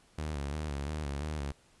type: tone with vibrato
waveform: sawtooth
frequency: 73.42 Hz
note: D2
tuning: in tune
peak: -30 dBFS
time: 0.18-1.52 s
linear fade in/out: 5 ms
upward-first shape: square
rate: 2.9 Hz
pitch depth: 75 cents each way
effects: pink hiss -64 dBFS RMS until 1.8 s + resampled to 24000 Hz